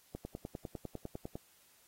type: click train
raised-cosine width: 2 ms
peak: -27 dBFS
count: 13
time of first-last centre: 0.15-1.355 s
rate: 9.96 Hz
effects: white hiss -66 dBFS RMS until 1.87 s + AAC 48 kbps